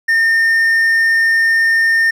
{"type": "tone", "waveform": "triangle", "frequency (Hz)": 1818, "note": "A#6", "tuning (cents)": -44, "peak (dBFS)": -8, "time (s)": [0.08, 2.11], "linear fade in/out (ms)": 10, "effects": []}